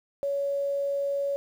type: tone with quantisation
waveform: sine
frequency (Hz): 561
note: C#5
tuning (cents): +21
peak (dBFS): -25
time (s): 0.23-1.36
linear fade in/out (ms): 0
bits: 9
effects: none